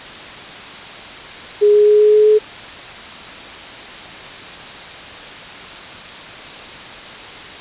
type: tone with pitch steps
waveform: sine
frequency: 415.3 / 417.7 / 420.1 / 422.6 / 425 / 427.5 Hz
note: G#4 / G#4 / G#4 / G#4 / G#4 / A4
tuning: 0 / +10 / +20 / +30 / +40 / -50 cents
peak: -7 dBFS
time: 1.61-2.39 s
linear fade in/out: 20 ms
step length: 130 ms
effects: white hiss -32 dBFS RMS until 7.6 s + resampled to 8000 Hz